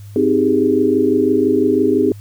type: chord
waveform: sine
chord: Ab major seventh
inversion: first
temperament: just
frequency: 259.6 / 311.5 / 389.3 / 415.3 Hz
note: C4 / Eb4 / G4 / Ab4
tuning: -13 / +2 / -12 / 0 cents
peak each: -17 dBFS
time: 0.16-2.12 s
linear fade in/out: 2 ms
effects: added 102 Hz sine -32 dBFS peak until 2.2 s + white hiss -50 dBFS RMS until 2.2 s